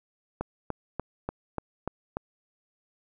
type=click train; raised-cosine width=1 ms; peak=-16 dBFS; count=7; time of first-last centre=0.41-2.17 s; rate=3.41 Hz; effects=none